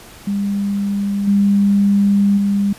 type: tone with level steps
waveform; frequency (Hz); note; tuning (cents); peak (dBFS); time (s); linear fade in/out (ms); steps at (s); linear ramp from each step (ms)
sine; 200.7; G3; +41; -16 / -10 / -13; 0.27-2.73; 5; 1.27 / 2.37; 10
effects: pink hiss -40 dBFS RMS until 2.78 s + resampled to 32000 Hz